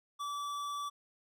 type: tone with tanh clipping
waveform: sine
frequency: 1155 Hz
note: D6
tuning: 29 cents flat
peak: -38 dBFS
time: 0.19-0.9 s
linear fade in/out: 20 ms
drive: 17 dB
effects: none